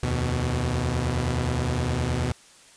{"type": "tone cluster", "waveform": "sawtooth", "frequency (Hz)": [76.4, 86, 124.2], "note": ["D#2", "F2", "B2"], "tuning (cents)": [-31, -26, 10], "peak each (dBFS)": [-24, -27, -22], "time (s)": [0.03, 2.32], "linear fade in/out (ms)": 0, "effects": ["white hiss -52 dBFS RMS until 2.76 s", "resampled to 22050 Hz"]}